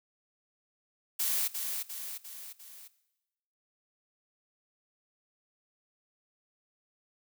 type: noise with echo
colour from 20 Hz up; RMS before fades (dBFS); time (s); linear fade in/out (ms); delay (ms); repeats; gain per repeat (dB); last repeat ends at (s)
blue; -30; 1.19-1.48; 10; 350; 4; -5; 2.88
effects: noise-tail reverb RT60 1.0 s tail -17 dB re dry